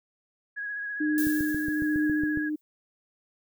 sine tone with vibrato, 1661.2 Hz, G#6, in tune, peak -31 dBFS, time 0.56-2.5 s, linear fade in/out 20 ms, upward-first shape sine, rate 15 Hz, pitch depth 26 cents each way
sine tone with tremolo, 303.9 Hz, D#4, 41 cents flat, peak -22 dBFS, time 1-2.56 s, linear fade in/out 10 ms, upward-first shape triangle, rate 1.2 Hz, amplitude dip 50%
violet noise with exponential decay, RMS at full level -32 dBFS, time 1.18-2.61 s, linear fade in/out 0 ms, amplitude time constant 310 ms
click train, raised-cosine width 3 ms, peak -22 dBFS, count 9, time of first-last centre 1.27-2.373 s, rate 7.25 Hz
effects none

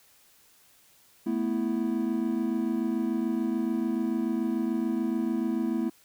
triangle chord, A suspended second, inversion none, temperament equal, 220 / 246.9 / 329.6 Hz, A3 / B3 / E4, 0 / 0 / 0 cents, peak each -28 dBFS, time 1.26-5.9 s, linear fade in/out 10 ms, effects white hiss -60 dBFS RMS until 6.04 s

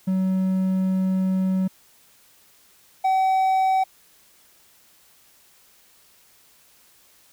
triangle tone pair in turn, 188.1 / 760.7 Hz, F#3 / F#5, +29 / +48 cents, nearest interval 2 octaves, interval 2419 cents, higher second, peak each -17 / -15 dBFS, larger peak second, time 0.07-1.68 / 3.04-3.84 s, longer first, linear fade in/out 10 ms, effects white hiss -56 dBFS RMS until 7.32 s

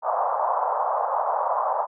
white band-pass noise, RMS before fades -24 dBFS, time 0.02-1.87 s, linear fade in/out 50 ms, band 570 to 1100 Hz, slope 48 dB/octave, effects none

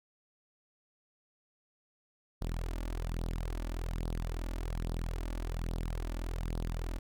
sawtooth tone with flanger, 41.64 Hz, E1, 18 cents sharp, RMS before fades -36 dBFS, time 2.41-6.99 s, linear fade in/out 10 ms, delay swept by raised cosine 0.2 to 3.5 ms, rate 1.2 Hz, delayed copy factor +0.7, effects none

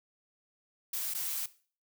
blue noise with dropouts, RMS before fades -35 dBFS, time 0.93-1.46 s, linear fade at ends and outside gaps 5 ms, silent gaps 1.139-1.147 s, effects noise-tail reverb RT60 0.4 s tail -17 dB re dry

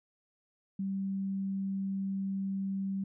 sine tone, 194.3 Hz, G3, 15 cents flat, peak -31 dBFS, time 0.79-3.04 s, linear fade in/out 5 ms, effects none

